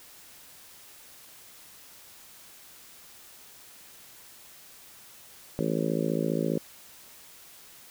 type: harmonic tone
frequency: 54.9 Hz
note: A1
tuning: 3 cents flat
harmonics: 3 / 4 / 5 / 6 / 7 / 8 / 9 / 10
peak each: -31 / -32 / -33 / -34 / -34 / -35 / -36 / -36 dBFS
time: 5.59-6.58 s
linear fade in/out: 0 ms
effects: white hiss -51 dBFS RMS until 7.9 s